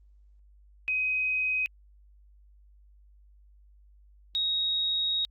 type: tone pair in turn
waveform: sine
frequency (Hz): 2519 / 3774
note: D#7 / A#7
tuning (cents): +21 / +21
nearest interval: perfect fifth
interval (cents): 700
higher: second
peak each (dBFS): -25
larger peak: neither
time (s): 0.88-1.66 / 4.35-5.25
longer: second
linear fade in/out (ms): 0
effects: added 50 Hz sine -54 dBFS peak until 5.3 s + Opus 32 kbps